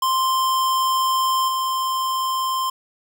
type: tone with level steps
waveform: square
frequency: 1046.5 Hz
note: C6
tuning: in tune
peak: -18 / -21 dBFS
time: 0.02-2.7 s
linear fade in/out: 5 ms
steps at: 1.48 s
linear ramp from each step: 5 ms
effects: none